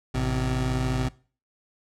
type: tone pair together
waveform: 25% pulse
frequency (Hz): 53.88 / 128.4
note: A1 / C3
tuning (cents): -36 / -32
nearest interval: octave + minor third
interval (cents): 1504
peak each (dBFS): -24 / -22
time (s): 0.14-1.09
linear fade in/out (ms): 10
effects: noise-tail reverb RT60 0.4 s tail -21 dB re dry + low-pass 9000 Hz 12 dB/octave